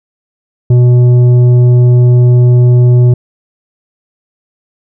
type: tone with tanh clipping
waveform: sine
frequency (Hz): 123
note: B2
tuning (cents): -7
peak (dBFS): -4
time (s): 0.7-3.14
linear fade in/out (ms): 5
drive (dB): 8
effects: none